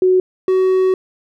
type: tone pair in turn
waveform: sine / triangle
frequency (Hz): 370 / 374.9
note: F#4 / F#4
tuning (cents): 0 / +23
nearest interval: unison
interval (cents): 23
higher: second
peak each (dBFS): -9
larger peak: neither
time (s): 0.02-0.2 / 0.48-0.94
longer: second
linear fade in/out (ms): 2
effects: none